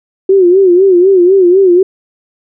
sine tone with vibrato, 370 Hz, F#4, in tune, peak -3 dBFS, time 0.29-1.83 s, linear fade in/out 5 ms, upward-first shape sine, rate 4 Hz, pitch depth 110 cents each way, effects none

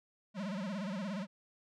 square tone with vibrato, 196 Hz, G3, in tune, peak -37 dBFS, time 0.34-1.27 s, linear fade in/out 50 ms, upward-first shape sine, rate 17 Hz, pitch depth 170 cents each way, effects low-pass 5000 Hz 12 dB/octave

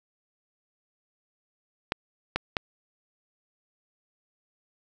clicks, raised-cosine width 0.3 ms, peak -9 dBFS, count 3, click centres 1.921 / 2.36 / 2.568 s, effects none

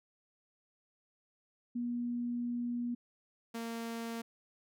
sine / sawtooth tone pair in turn, 240.6 / 230.1 Hz, B3 / A#3, -45 / -22 cents, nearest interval minor second, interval 77 cents, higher first, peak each -33 / -34 dBFS, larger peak first, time 1.75-2.95 / 3.54-4.22 s, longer first, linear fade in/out 10 ms, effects none

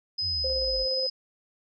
sine tone, 5040 Hz, D#8, 21 cents sharp, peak -26 dBFS, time 0.18-1.1 s, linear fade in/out 10 ms
sine exponential sweep, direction down, 95.2 to 46.25 Hz, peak -35 dBFS, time 0.21-0.87 s, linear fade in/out 50 ms
sine tone with tremolo, 523.3 Hz, C5, in tune, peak -28 dBFS, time 0.44-1.07 s, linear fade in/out 5 ms, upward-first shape square, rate 17 Hz, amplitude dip 25%
effects none

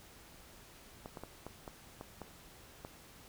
clicks, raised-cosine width 1 ms, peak -30 dBFS, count 8, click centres 1.059 / 1.172 / 1.236 / 1.466 / 1.678 / 2.011 / 2.217 / 2.849 s, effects pink hiss -57 dBFS RMS until 3.28 s

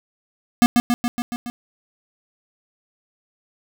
square tone with echo, 240.4 Hz, B3, 46 cents flat, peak -10 dBFS, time 0.62-0.66 s, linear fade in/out 0 ms, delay 140 ms, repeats 6, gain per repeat -3 dB, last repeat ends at 1.5 s, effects none

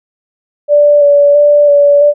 sine tone with vibrato, 580 Hz, D5, 22 cents flat, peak -3 dBFS, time 0.68-2.14 s, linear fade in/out 50 ms, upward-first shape square, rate 1.5 Hz, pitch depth 16 cents each way, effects none

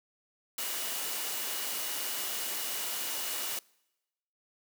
sine tone in noise, 2907 Hz, F#7, 31 cents flat, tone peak -46 dBFS, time 0.58-3.59 s, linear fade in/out 2 ms, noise white, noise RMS -35 dBFS, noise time 0.58-3.59 s, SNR -14 dB, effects noise-tail reverb RT60 1.0 s tail -26 dB re dry + high-pass 300 Hz 12 dB/octave

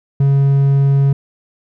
triangle tone, 138.59 Hz, C#3, in tune, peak -7 dBFS, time 0.2-1.13 s, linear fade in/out 5 ms, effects none

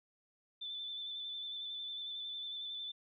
sine tone with vibrato, 3520 Hz, A7, in tune, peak -40 dBFS, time 0.61-2.92 s, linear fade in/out 10 ms, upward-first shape square, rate 11 Hz, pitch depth 19 cents each way, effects none

